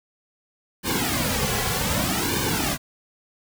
pink noise with flanger, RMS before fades -24 dBFS, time 0.83-2.78 s, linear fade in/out 50 ms, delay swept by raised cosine 1.5 to 3.3 ms, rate 0.64 Hz, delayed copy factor -0.9, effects none

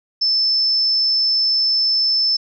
sine tone, 5274 Hz, E8, in tune, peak -14 dBFS, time 0.21-2.37 s, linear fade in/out 10 ms, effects none

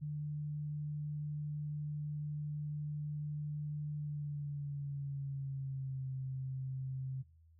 sine tone with pitch glide, 149 to 131.98 Hz, D3 to C3, +25 to +15 cents, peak -37 dBFS, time 0.01-7.23 s, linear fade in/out 20 ms, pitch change -210 cents, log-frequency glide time 3.97-6.07 s, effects noise-tail reverb RT60 0.4 s tail -24 dB re dry + added 81 Hz sine -61 dBFS peak until 7.59 s

